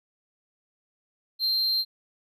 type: tone with amplitude modulation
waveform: triangle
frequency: 4160 Hz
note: C8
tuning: 11 cents flat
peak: -19 dBFS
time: 1.39-1.85 s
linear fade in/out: 50 ms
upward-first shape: sine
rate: 255 Hz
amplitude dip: 45%
effects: none